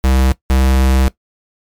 square tone pair in turn, 65.41 / 65.64 Hz, C2 / C2, 0 / +6 cents, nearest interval unison, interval 6 cents, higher second, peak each -10 dBFS, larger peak neither, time 0.04-0.32 / 0.5-1.08 s, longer second, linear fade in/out 0 ms, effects noise-tail reverb RT60 0.1 s tail -18 dB re dry + MP3 96 kbps

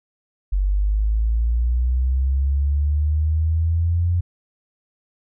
sine linear sweep, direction up, 46.85 to 88.2 Hz, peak -16 dBFS, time 0.52-4.21 s, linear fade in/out 10 ms, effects none

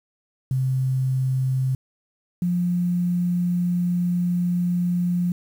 sine tone pair in turn, 130.81 / 176.51 Hz, C3 / F3, 0 / +19 cents, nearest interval perfect fourth, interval 519 cents, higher second, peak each -19 dBFS, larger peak neither, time 0.51-1.75 / 2.42-5.32 s, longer second, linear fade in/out 2 ms, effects 8-bit

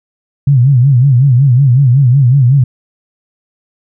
sine tone with vibrato, 130.81 Hz, C3, in tune, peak -4 dBFS, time 0.47-2.64 s, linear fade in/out 5 ms, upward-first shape sine, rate 5.4 Hz, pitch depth 160 cents each way, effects none

